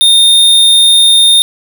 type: tone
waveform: square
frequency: 3651 Hz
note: A#7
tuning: 37 cents flat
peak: -4 dBFS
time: 0.01-1.42 s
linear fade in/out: 0 ms
effects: none